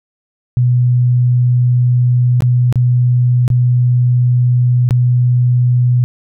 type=tone with dropouts; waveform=sine; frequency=123.47 Hz; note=B2; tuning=in tune; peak=-8 dBFS; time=0.57-6.04 s; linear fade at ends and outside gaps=0 ms; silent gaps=2.406-2.422 / 2.726-2.757 / 3.479-3.502 / 4.89-4.908 s; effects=none